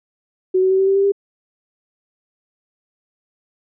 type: tone with pitch steps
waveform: sine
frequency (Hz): 372.2 / 376.5 / 380.9 / 385.3 / 389.8 / 394.3 / 398.9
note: F#4 / F#4 / G4 / G4 / G4 / G4 / G4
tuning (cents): +10 / +30 / -50 / -30 / -10 / +10 / +30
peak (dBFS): -12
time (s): 0.54-1.121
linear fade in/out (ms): 10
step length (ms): 83
effects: none